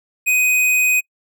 square tone, 2500 Hz, D#7, 8 cents sharp, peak -14 dBFS, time 0.26-1.01 s, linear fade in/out 20 ms, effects noise-tail reverb RT60 0.1 s tail -26 dB re dry

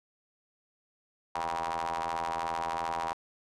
sawtooth ring-modulated tone, 82.8 Hz, E2, 8 cents sharp, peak -24 dBFS, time 1.35-3.13 s, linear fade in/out 0 ms, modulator 876 Hz, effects low-pass 8000 Hz 12 dB/octave

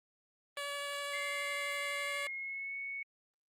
10% pulse tone with vibrato, 570 Hz, C#5, 48 cents sharp, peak -29 dBFS, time 0.57-2.27 s, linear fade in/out 2 ms, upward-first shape triangle, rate 12 Hz, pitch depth 9 cents each way
sine tone with pitch glide, 2093 to 2217 Hz, C7 to C#7, 0 to 0 cents, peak -38 dBFS, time 1.13-3.03 s, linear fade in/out 5 ms, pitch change +100 cents, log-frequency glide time 1.91-2.76 s
effects low-pass 12000 Hz 12 dB/octave + Opus 32 kbps

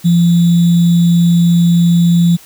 sine tone with sample-and-hold, 171.5 Hz, F3, 31 cents flat, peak -6 dBFS, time 0.04-2.37 s, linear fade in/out 20 ms, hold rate 3675 Hz, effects white hiss -40 dBFS RMS until 2.45 s

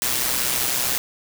white noise with amplitude modulation, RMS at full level -20 dBFS, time 0.02-0.98 s, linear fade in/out 0 ms, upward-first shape sine, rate 126 Hz, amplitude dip 55%, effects none

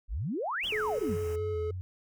sine exponential two-way sweep, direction up then down, 38.89 to 3478 to 138.4 Hz, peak -30 dBFS, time 0.08-1.18 s, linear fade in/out 50 ms, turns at 0.67 s
pink band-stop noise, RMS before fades -48 dBFS, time 0.63-1.36 s, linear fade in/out 5 ms, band 3100 to 5000 Hz, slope 96 dB/octave
triangle tone, 428.2 Hz, A4, 47 cents flat, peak -29 dBFS, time 0.72-1.71 s, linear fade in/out 5 ms
sine tone with vibrato, 87.31 Hz, F2, in tune, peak -34 dBFS, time 1.09-1.81 s, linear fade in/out 0 ms, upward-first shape square, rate 3.3 Hz, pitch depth 88 cents each way
effects none

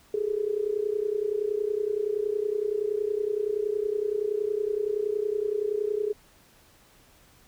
sine tone with amplitude modulation, 418.7 Hz, G#4, 14 cents sharp, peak -21 dBFS, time 0.14-6.13 s, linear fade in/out 2 ms, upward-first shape sine, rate 30.7 Hz, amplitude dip 85%, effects pink hiss -58 dBFS RMS until 7.47 s

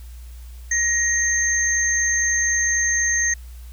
sine tone pair together, 1881 / 6332 Hz, A#6 / G8, +15 / +17 cents, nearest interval octave + major sixth, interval 2102 cents, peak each -20 dBFS, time 0.71-3.34 s, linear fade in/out 5 ms, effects added 60 Hz sine -35 dBFS peak until 3.72 s + white hiss -52 dBFS RMS until 3.72 s

